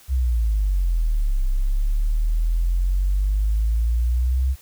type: exponential two-way sweep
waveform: sine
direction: down then up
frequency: 66.8 to 32.3 to 66.8 Hz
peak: -16 dBFS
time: 0.08-4.56 s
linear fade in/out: 50 ms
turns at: 1.44 s
effects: tanh soft clip ceiling -12 dBFS + white hiss -50 dBFS RMS until 4.61 s